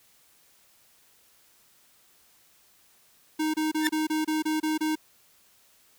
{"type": "tone bursts", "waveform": "square", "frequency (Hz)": 311.1, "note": "D#4", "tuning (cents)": 0, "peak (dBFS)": -25, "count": 9, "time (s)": [3.39, 4.956], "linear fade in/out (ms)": 10, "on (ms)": 150, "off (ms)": 27}
{"type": "tone with exponential growth", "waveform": "sawtooth", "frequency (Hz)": 1775, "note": "A6", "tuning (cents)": 15, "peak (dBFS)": -16, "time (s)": [3.79, 3.87], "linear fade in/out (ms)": 0, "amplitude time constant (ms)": 16}
{"effects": ["white hiss -61 dBFS RMS until 5.98 s"]}